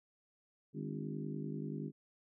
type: harmonic tone with a mistuned harmonic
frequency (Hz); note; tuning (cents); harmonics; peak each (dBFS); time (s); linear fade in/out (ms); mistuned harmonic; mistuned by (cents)
50.4; G1; +49; 3 / 4 / 5 / 6 / 7 / 8; -42 / -44 / -46 / -48 / -49 / -50; 0.73-1.92; 50; 5; +76
effects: none